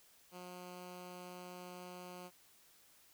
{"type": "tone", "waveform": "10% pulse", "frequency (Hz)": 179.8, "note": "F#3", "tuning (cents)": -49, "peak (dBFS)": -40, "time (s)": [0.31, 2.31], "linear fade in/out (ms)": 50, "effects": ["white hiss -66 dBFS RMS until 3.13 s"]}